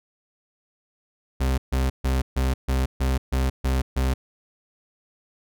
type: tone bursts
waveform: 40% pulse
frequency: 65.41 Hz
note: C2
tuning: in tune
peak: -19 dBFS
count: 9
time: 1.4-4.14 s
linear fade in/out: 10 ms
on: 180 ms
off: 140 ms
effects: none